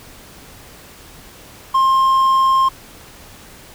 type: tone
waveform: triangle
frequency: 1061 Hz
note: C6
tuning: 24 cents sharp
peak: -9 dBFS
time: 1.74-2.69 s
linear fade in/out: 10 ms
effects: pink hiss -41 dBFS RMS until 3.74 s